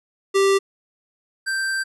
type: tone pair in turn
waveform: square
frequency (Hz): 391.8 / 1567.2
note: G4 / G6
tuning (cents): -1 / -1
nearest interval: 2 octaves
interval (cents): 2400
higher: second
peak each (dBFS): -15 / -22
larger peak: first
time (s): 0.34-0.59 / 1.46-1.84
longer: second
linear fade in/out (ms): 20
effects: resampled to 24000 Hz